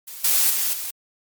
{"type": "noise with level steps", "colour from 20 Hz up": "blue", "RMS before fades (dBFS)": [-36, -18, -22, -29], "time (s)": [0.07, 0.91], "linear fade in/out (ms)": 10, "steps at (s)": [0.24, 0.5, 0.73], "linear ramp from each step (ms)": 5, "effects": ["MP3 96 kbps"]}